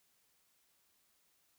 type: silence
effects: white hiss -74 dBFS RMS until 1.58 s